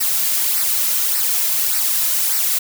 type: noise with flanger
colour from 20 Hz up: blue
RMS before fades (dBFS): -18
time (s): 0-2.59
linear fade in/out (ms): 10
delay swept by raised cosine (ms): 0.29 to 2.69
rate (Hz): 1.7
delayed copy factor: -0.6
effects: none